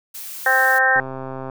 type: noise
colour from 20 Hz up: blue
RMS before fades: -33 dBFS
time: 0.14-0.79 s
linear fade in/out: 10 ms
type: harmonic tone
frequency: 261.6 Hz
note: C4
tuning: in tune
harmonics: 2 / 3 / 4 / 5 / 6 / 7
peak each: -24 / -20 / -28 / -27 / -17 / -18 dBFS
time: 0.46-1 s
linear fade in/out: 2 ms
type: click train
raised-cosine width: 1 ms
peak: -17 dBFS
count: 72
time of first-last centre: 0.96-1.498 s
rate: 132 Hz
effects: none